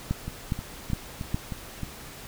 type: two click trains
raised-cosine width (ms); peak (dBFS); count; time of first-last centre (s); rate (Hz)
5; -13 / -20; 4 / 6; 0.11-1.345 / 0.28-1.833; 2.43 / 3.22
effects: pink hiss -43 dBFS RMS until 2.27 s